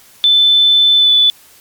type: tone with pitch glide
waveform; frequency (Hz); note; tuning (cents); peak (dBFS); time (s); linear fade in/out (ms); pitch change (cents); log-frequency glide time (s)
sine; 3520 to 3480; A7 to A7; 0 to -20; -6; 0.24-1.3; 0; -20; 0.97-1.11
effects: white hiss -44 dBFS RMS until 1.6 s + MP3 96 kbps